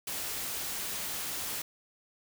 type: noise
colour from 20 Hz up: white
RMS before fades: -36 dBFS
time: 0.07-1.62 s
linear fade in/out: 5 ms
effects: none

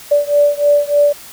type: beating tone pair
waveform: sine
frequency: 580 / 583.3 Hz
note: D5 / D5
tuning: -22 / -12 cents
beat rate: 3.3 Hz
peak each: -12 / -13 dBFS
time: 0.11-1.13 s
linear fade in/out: 10 ms
effects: white hiss -36 dBFS RMS until 1.32 s

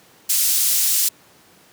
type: high-pass noise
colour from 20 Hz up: pink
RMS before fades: -18 dBFS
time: 0.29-1.09 s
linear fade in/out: 10 ms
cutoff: 6400 Hz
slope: 12 dB/octave
effects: pink hiss -51 dBFS RMS until 1.72 s + high-pass 150 Hz 12 dB/octave

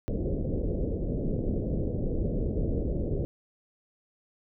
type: low-pass noise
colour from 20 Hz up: pink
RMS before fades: -29 dBFS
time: 0.08-3.25 s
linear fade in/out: 0 ms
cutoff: 550 Hz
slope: 48 dB/octave
effects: none

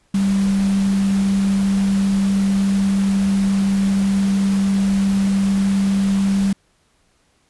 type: tone in noise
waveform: sine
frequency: 196 Hz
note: G3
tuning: in tune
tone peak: -14 dBFS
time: 0.14-6.53 s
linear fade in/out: 5 ms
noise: pink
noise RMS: -32 dBFS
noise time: 0.14-6.53 s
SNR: +15 dB
effects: pink hiss -61 dBFS RMS until 7.49 s + resampled to 24000 Hz

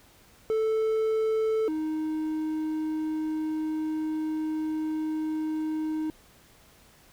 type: tone pair in turn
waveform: triangle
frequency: 439.8 / 312 Hz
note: A4 / D#4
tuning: -1 / +5 cents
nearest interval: tritone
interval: 594 cents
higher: first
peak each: -21 / -25 dBFS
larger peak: first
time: 0.5-1.68 / 1.68-6.1 s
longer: second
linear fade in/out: 0 ms
effects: pink hiss -57 dBFS RMS until 7.12 s

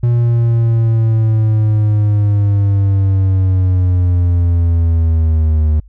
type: linear sweep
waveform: triangle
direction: down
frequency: 120 to 76.1 Hz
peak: -7 dBFS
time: 0.03-5.8 s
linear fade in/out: 5 ms
effects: added 50 Hz sine -37 dBFS peak until 5.88 s

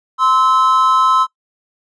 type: tone pair together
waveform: triangle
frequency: 1036.9 / 1300 Hz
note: C6 / E6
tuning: -16 / -24 cents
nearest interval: major third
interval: 392 cents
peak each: -11 dBFS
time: 0.18-1.27 s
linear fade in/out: 50 ms
effects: noise-tail reverb RT60 0.1 s tail -20 dB re dry + resampled to 22050 Hz

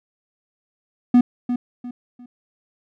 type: tone with echo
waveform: triangle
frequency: 245.2 Hz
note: B3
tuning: 12 cents flat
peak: -7 dBFS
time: 1.14-1.21 s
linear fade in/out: 5 ms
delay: 350 ms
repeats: 3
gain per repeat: -10 dB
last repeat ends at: 2.26 s
effects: none

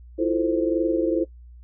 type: chord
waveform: sine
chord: F major seventh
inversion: third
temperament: equal with one note detuned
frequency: 329.6 / 351.7 / 440 / 523.3 Hz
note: E4 / F4 / A4 / C5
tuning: 0 / +12 / 0 / 0 cents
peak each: -22 / -26 / -27 / -26 dBFS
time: 0.18-1.25 s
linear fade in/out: 20 ms
effects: noise-tail reverb RT60 0.1 s tail -20 dB re dry + added 60 Hz sine -42 dBFS peak until 1.63 s

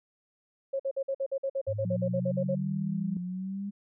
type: tone bursts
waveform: sine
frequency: 543 Hz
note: C#5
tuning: 36 cents flat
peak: -27 dBFS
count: 16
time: 0.73-2.551 s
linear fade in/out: 10 ms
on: 66 ms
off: 51 ms
type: linear sweep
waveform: sine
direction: up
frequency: 100.2 to 203 Hz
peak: -32 dBFS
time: 1.67-3.71 s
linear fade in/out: 20 ms
type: tone with pitch glide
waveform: sine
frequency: 180 to 198.57 Hz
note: F#3 to G3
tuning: -47 to +23 cents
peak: -30 dBFS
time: 1.85-3.17 s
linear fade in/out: 2 ms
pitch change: +170 cents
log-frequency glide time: 2.2-2.9 s
effects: none

